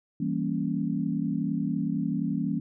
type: chord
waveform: sine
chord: E diminished seventh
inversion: none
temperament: equal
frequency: 164.81 / 196 / 233.1 / 277.2 Hz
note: E3 / G3 / Bb3 / Db4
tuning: 0 / 0 / 0 / 0 cents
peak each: -31 dBFS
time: 0.2-2.6 s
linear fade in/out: 5 ms
effects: none